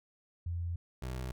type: tone pair in turn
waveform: sine / 25% pulse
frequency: 85.9 / 63.48 Hz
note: F2 / B1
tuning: -28 / +48 cents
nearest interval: perfect fourth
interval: 524 cents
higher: first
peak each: -33 / -33 dBFS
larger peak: neither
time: 0.46-0.76 / 1.02-1.32 s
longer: neither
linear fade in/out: 5 ms
effects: none